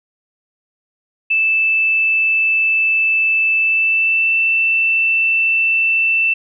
sine tone with pitch glide, 2637 to 2666 Hz, E7 to E7, 0 to +19 cents, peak -12 dBFS, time 1.3-6.34 s, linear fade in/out 10 ms, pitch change +19 cents, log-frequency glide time 3.57-4.36 s, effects none

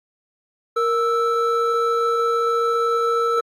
triangle tone pair together, 466.5 / 1318.5 Hz, A#4 / E6, +1 / 0 cents, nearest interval octave + tritone, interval 1799 cents, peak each -18 dBFS, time 0.76-3.41 s, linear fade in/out 10 ms, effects AAC 48 kbps

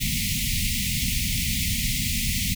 pink band-stop noise, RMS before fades -25 dBFS, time 0-2.55 s, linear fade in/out 20 ms, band 250 to 2000 Hz, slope 96 dB/octave, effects none

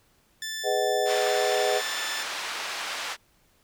15% pulse tone, 1760 Hz, A6, in tune, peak -25 dBFS, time 0.42-2.23 s, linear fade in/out 2 ms
sine chord, G# minor seventh, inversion none, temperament just, 415.3 / 498.4 / 623 / 747.5 Hz, G#4 / B4 / D#5 / F#5, 0 / +16 / +2 / +17 cents, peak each -28 dBFS, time 0.63-1.82 s, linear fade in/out 50 ms
pink band-pass noise, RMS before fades -33 dBFS, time 1.05-3.17 s, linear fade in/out 50 ms, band 970 to 5500 Hz, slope 12 dB/octave
effects pink hiss -64 dBFS RMS until 3.63 s

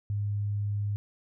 sine tone, 102.6 Hz, G#2, 21 cents flat, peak -27 dBFS, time 0.1-0.96 s, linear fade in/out 0 ms, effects none

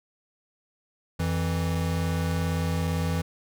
square tone pair together, 87.31 / 164.82 Hz, F2 / E3, 0 / 0 cents, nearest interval major seventh, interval 1100 cents, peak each -28 dBFS, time 1.19-3.22 s, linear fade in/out 10 ms, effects none

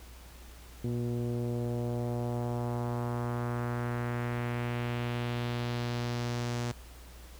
sawtooth tone with low-pass filter sweep, 120 Hz, B2, 49 cents flat, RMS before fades -33 dBFS, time 0.84-6.72 s, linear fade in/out 5 ms, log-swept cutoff 340 to 7000 Hz, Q 1.6, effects added 60 Hz sine -48 dBFS peak until 7.39 s + pink hiss -54 dBFS RMS until 7.39 s

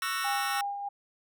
sawtooth chord, F# dominant seventh, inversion second, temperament just, 1110 / 1332 / 1480 / 1850 Hz, C#6 / E6 / F#6 / A#6, +2 / +18 / 0 / -14 cents, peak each -32 / -30 / -33 / -32 dBFS, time 0.02-0.61 s, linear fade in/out 2 ms
sine tone with tremolo, 806 Hz, G5, 48 cents sharp, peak -29 dBFS, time 0.24-0.89 s, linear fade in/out 10 ms, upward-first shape sine, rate 3.2 Hz, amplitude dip 45%
effects none

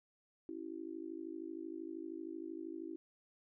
sine tone with amplitude modulation, 328 Hz, E4, 9 cents flat, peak -38 dBFS, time 0.49-2.96 s, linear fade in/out 0 ms, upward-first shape sine, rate 52.9 Hz, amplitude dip 100%, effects none

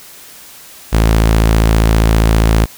sawtooth tone, 55 Hz, A1, in tune, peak -4 dBFS, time 0.92-2.66 s, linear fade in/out 20 ms, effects white hiss -37 dBFS RMS until 2.77 s

